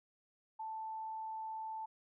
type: tone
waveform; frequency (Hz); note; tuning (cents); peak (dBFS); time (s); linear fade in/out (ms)
sine; 881; A5; +2; -40; 0.59-1.86; 10
effects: none